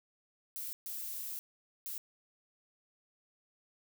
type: noise bursts at uneven times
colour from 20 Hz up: violet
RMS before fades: -41 dBFS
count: 3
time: 0.56-0.73 / 0.86-1.39 / 1.86-1.98 s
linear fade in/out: 0 ms
effects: none